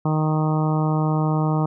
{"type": "harmonic tone", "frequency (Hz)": 155.2, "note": "D#3", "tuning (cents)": -4, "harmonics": [1, 2, 3, 4, 5, 6, 7, 8], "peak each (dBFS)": [-19, -26, -31, -32, -30, -32, -33, -34], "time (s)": [0.05, 1.66], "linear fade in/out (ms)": 5, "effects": []}